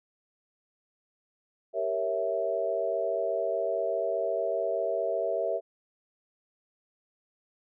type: chord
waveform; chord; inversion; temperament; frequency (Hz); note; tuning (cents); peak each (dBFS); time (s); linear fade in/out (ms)
sine; G diminished seventh; none; equal; 392 / 466.2 / 554.4 / 659.3; G4 / Bb4 / Db5 / Fb5; 0 / 0 / 0 / 0; -35 / -33 / -33 / -29; 1.73-5.61; 50
effects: none